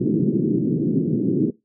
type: band-pass noise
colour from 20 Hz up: white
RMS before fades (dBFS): -20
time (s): 0-1.51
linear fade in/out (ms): 10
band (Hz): 130 to 370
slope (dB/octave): 48
effects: noise-tail reverb RT60 0.2 s tail -19 dB re dry